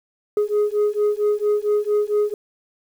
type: beating tone pair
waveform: sine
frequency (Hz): 415.3 / 419.7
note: G#4 / G#4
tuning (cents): 0 / +18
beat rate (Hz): 4.4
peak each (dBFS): -18 / -18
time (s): 0.37-2.34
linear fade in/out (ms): 2
effects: tanh soft clip ceiling -14 dBFS + 8-bit